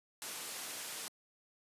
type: low-pass noise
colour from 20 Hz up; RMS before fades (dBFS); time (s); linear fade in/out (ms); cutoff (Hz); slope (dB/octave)
white; -44; 0.22-1.08; 0; 12000; 24
effects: high-pass 200 Hz 12 dB/octave + resampled to 32000 Hz